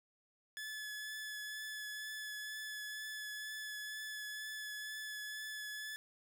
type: tone with vibrato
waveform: sawtooth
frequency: 1718 Hz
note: A6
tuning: 42 cents flat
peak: -39 dBFS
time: 0.57-5.96 s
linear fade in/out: 0 ms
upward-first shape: triangle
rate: 2.1 Hz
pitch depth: 15 cents each way
effects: none